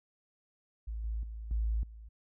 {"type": "tone with level steps", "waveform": "sine", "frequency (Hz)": 55, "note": "A1", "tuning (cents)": 0, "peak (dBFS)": [-35, -32, -39, -28, -46], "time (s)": [0.87, 2.09], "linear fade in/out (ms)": 10, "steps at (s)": [1.04, 1.23, 1.51, 1.83], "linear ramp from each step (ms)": 2, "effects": []}